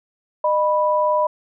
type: tone pair together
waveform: sine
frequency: 610 / 985.5 Hz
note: D#5 / B5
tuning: -34 / -4 cents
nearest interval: minor sixth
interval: 830 cents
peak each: -18 dBFS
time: 0.44-1.27 s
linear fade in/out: 5 ms
effects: none